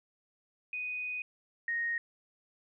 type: tone pair in turn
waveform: sine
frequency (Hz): 2489 / 1864.6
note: D#7 / A#6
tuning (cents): 0 / 0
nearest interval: perfect fourth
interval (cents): 500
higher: first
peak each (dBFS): -34 / -30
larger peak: second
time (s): 0.73-1.22 / 1.68-1.98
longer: first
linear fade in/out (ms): 2
effects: none